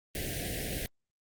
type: band-stop noise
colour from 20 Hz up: pink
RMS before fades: -35 dBFS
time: 0.15-0.86 s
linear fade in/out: 0 ms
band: 730 to 1600 Hz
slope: 96 dB/octave
effects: Opus 32 kbps